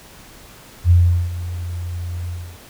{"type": "tone with ADSR envelope", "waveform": "sine", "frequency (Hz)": 87.31, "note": "F2", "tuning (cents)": 0, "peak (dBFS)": -7, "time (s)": [0.84, 2.59], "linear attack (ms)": 64, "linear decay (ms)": 390, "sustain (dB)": -16, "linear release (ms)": 290, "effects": ["pink hiss -43 dBFS RMS until 2.69 s"]}